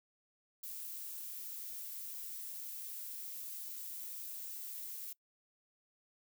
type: noise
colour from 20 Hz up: violet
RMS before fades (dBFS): -45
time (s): 0.63-5.13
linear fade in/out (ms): 5
effects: noise-tail reverb RT60 0.1 s tail -22 dB re dry